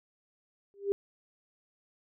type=tone with exponential growth; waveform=sine; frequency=399.7 Hz; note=G4; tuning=34 cents sharp; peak=-21 dBFS; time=0.74-0.92 s; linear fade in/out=0 ms; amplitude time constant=39 ms; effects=none